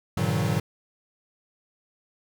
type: tone cluster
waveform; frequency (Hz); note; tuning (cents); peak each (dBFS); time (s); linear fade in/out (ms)
square; 101 / 118.1 / 143.1 / 158.1 / 185.3; G#2 / A#2 / D3 / D#3 / F#3; -48 / +23 / -45 / +28 / +3; -30; 0.17-0.6; 5
effects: none